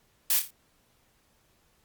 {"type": "noise with echo", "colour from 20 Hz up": "blue", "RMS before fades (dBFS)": -24, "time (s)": [0.3, 0.39], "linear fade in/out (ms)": 2, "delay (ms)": 29, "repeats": 4, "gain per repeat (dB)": -7, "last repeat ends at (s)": 0.506, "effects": ["pink hiss -67 dBFS RMS until 1.84 s", "Opus 48 kbps"]}